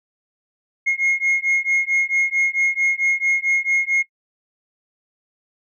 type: beating tone pair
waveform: sine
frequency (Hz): 2150 / 2154.5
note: C7 / C#7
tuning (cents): +47 / -50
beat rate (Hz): 4.5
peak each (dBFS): -18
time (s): 0.86-4.03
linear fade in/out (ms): 20
effects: noise-tail reverb RT60 0.1 s tail -19 dB re dry + tanh soft clip ceiling -13 dBFS